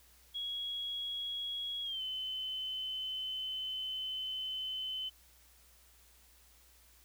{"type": "tone with pitch glide", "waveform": "sine", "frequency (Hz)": [3322, 3046], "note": ["G#7", "F#7"], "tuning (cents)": [0, 50], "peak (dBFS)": -36, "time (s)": [0.34, 5.1], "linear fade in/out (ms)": 20, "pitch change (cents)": -150, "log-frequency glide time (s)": [1.83, 2.02], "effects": ["added 60 Hz sine -65 dBFS peak until 7.04 s", "white hiss -64 dBFS RMS until 7.04 s"]}